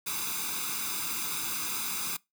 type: noise with comb filter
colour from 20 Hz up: white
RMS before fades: -33 dBFS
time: 0.06-2.17 s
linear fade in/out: 10 ms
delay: 0.81 ms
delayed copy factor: +0.85
effects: noise-tail reverb RT60 0.2 s tail -23 dB re dry + high-pass 150 Hz 12 dB/octave